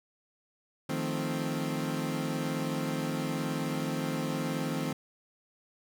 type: chord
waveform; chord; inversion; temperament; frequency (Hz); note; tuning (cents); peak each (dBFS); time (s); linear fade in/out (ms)
30% pulse; F dominant seventh; third; equal; 155.56 / 174.61 / 220 / 261.6; Eb3 / F3 / A3 / C4; 0 / 0 / 0 / 0; -32 / -36 / -35 / -32; 0.89-4.93; 5
effects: none